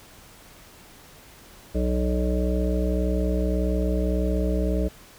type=harmonic tone; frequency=61.74 Hz; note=B1; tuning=in tune; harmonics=1 / 3 / 5 / 7 / 9 / 10; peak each=-23 / -28 / -30 / -31 / -33 / -33 dBFS; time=1.74-4.89 s; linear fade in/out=20 ms; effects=pink hiss -49 dBFS RMS until 5.18 s